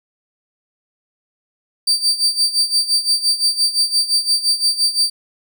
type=tone with tremolo; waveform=35% pulse; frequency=4645 Hz; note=D8; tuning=20 cents flat; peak=-10 dBFS; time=1.87-5.1 s; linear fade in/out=5 ms; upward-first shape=sine; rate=5.8 Hz; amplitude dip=80%; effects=none